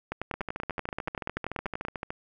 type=two click trains; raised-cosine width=0.5 ms; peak=-18 / -16 dBFS; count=25 / 19; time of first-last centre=0.34-2.105 / 0.12-1.851 s; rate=13.6 / 10.4 Hz; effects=none